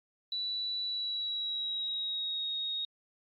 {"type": "tone with pitch glide", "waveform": "sine", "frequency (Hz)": [3951, 3749], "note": ["B7", "A#7"], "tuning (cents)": [0, 9], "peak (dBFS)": -32, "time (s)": [0.32, 2.85], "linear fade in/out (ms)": 2, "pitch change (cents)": -91, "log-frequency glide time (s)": [0.84, 2.47], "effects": ["AAC 32 kbps"]}